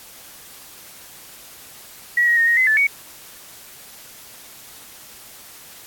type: tone with pitch steps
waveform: sine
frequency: 1924 / 1892 / 1847 / 1875 / 2040 / 1746 / 2238 Hz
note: B6 / A#6 / A#6 / A#6 / C7 / A6 / C#7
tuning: -46 / +25 / -16 / +10 / -44 / -14 / +16 cents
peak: -13 dBFS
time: 2.17-2.87 s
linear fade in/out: 5 ms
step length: 100 ms
effects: white hiss -42 dBFS RMS until 5.86 s + AAC 64 kbps